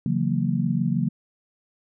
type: chord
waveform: sine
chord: F# dominant seventh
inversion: second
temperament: just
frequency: 138.75 / 166.5 / 185 / 231.2 Hz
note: C#3 / E3 / F#3 / A#3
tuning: +2 / +18 / 0 / -14 cents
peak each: -26 dBFS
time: 0.06-1.09 s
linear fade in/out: 2 ms
effects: none